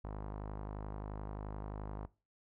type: tone with low-pass filter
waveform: sawtooth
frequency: 51.5 Hz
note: G#1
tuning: 14 cents flat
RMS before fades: -43 dBFS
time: 0.04-2.06 s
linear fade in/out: 5 ms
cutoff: 1000 Hz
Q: 1.8
effects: noise-tail reverb RT60 0.3 s tail -20 dB re dry